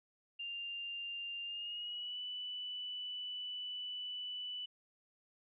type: tone with pitch glide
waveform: sine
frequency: 2794 to 2977 Hz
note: F7 to F#7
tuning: 0 to +10 cents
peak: -40 dBFS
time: 0.39-4.66 s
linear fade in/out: 10 ms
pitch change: +110 cents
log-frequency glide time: 1.44-2.2 s
effects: none